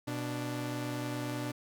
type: tone pair together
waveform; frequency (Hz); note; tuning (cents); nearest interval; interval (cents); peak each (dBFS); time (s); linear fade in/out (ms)
sawtooth; 123.47 / 293.8; B2 / D4; 0 / +1; octave + minor third; 1501; -33 / -33; 0.07-1.52; 10
effects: none